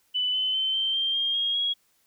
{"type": "tone with pitch steps", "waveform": "sine", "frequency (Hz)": [2992, 3036, 3080, 3124, 3170, 3216, 3263, 3310], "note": ["F#7", "F#7", "G7", "G7", "G7", "G7", "G#7", "G#7"], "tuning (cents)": [19, 44, -31, -7, 19, 44, -31, -6], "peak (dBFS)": -23, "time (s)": [0.14, 1.74], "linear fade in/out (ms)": 20, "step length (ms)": 200, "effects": ["white hiss -67 dBFS RMS until 2.06 s"]}